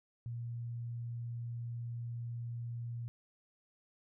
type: tone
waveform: sine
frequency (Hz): 118.2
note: A#2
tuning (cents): +24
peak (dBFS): -38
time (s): 0.26-3.08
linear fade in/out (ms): 0
effects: none